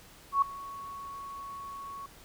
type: tone with ADSR envelope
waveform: sine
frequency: 1111 Hz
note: C#6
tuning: 4 cents sharp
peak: -19 dBFS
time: 0.32-2.06 s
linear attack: 100 ms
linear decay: 4 ms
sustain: -20 dB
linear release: 4 ms
effects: pink hiss -54 dBFS RMS until 2.24 s